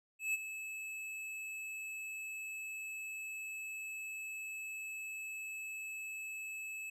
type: tone with ADSR envelope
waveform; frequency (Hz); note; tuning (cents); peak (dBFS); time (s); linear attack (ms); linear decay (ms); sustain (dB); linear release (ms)
square; 2603; E7; -22; -31; 0.19-6.9; 150; 24; -11; 6
effects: low-pass 12000 Hz 12 dB/octave